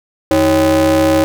square ring-modulated tone, 116.54 Hz, A#2, in tune, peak -7 dBFS, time 0.31-1.24 s, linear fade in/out 0 ms, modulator 433 Hz, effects 7-bit

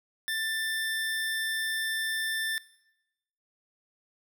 square tone pair together, 1774 / 3564 Hz, A6 / A7, +14 / +22 cents, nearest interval octave, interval 1208 cents, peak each -31 / -35 dBFS, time 0.28-2.58 s, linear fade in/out 0 ms, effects noise-tail reverb RT60 0.9 s tail -20 dB re dry

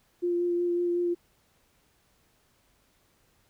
sine tone with vibrato, 349.2 Hz, F4, in tune, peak -24 dBFS, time 0.22-1.15 s, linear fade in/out 20 ms, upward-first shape sine, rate 5.4 Hz, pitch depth 13 cents each way, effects pink hiss -67 dBFS RMS until 3.49 s

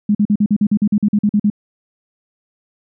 sine tone bursts, 207.7 Hz, G#3, in tune, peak -10 dBFS, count 14, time 0.09-1.501 s, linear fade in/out 5 ms, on 59 ms, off 45 ms, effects none

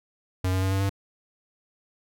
square tone with pitch steps, 92.5 / 93.9 / 95.32 / 96.76 / 98.23 Hz, F#2 / F#2 / G2 / G2 / G2, 0 / +26 / -48 / -22 / +4 cents, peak -23 dBFS, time 0.44-0.895 s, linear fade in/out 5 ms, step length 91 ms, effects none

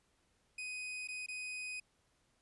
40% pulse tone with dropouts, 2500 Hz, D#7, 8 cents sharp, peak -40 dBFS, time 0.58-1.8 s, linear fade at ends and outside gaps 5 ms, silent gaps 1.075-1.085 / 1.263-1.284 s, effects pink hiss -75 dBFS RMS until 2.41 s + resampled to 24000 Hz

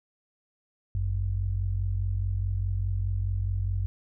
sine tone pair together, 50.48 / 95.3 Hz, G#1 / G2, -48 / -48 cents, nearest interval major seventh, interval 1100 cents, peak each -29 / -27 dBFS, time 0.95-3.86 s, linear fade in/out 0 ms, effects none

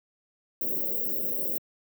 white band-stop noise, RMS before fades -29 dBFS, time 0.61-1.58 s, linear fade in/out 2 ms, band 610 to 15000 Hz, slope 96 dB/octave, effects high-pass 200 Hz 12 dB/octave

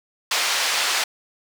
white band-pass noise, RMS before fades -22 dBFS, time 0.31-1.04 s, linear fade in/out 5 ms, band 720 to 5000 Hz, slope 12 dB/octave, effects none

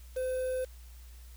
triangle tone with quantisation, 513 Hz, C5, 34 cents flat, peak -28 dBFS, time 0.16-0.65 s, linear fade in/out 10 ms, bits 8, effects added 60 Hz sine -47 dBFS peak until 1.36 s + white hiss -60 dBFS RMS until 1.36 s

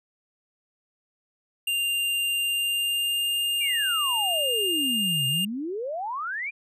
square tone with pitch glide, 2794 to 2812 Hz, F7 to F7, 0 to +11 cents, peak -24 dBFS, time 1.67-5.45 s, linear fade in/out 5 ms, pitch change +11 cents, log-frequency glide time 2.4-3.34 s
sine exponential two-way sweep, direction down then up, 2466 to 130 to 2466 Hz, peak -28 dBFS, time 3.6-6.51 s, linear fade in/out 20 ms, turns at 5.27 s
effects none

